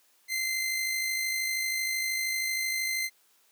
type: tone with amplitude modulation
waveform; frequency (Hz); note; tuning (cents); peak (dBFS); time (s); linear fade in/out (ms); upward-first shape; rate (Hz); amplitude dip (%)
sawtooth; 2076; C7; -14; -23; 0.28-3.1; 50; sine; 52.9; 35
effects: white hiss -65 dBFS RMS until 3.51 s + high-pass 300 Hz 12 dB/octave